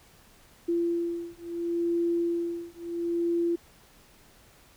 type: beating tone pair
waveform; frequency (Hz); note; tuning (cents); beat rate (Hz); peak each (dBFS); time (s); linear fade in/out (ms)
sine; 340.8 / 341.53; F4 / F4; -42 / -39; 0.73; -29; 0.68-3.56; 10
effects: pink hiss -57 dBFS RMS until 4.76 s